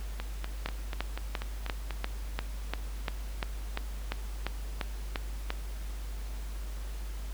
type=two click trains; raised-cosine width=0.3 ms; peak=-15 / -20 dBFS; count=15 / 8; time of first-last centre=0.66-5.504 / 0.2-1.907 s; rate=2.89 / 4.1 Hz; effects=added 50 Hz sine -35 dBFS peak until 7.33 s + pink hiss -50 dBFS RMS until 7.33 s